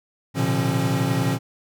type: tone cluster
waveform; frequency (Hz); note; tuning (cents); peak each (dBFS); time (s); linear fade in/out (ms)
square; 114.3 / 126 / 145.3 / 173.7 / 270.9; A#2 / B2 / D3 / F3 / C#4; -34 / +35 / -18 / -9 / -40; -27; 0.34-1.39; 50
effects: none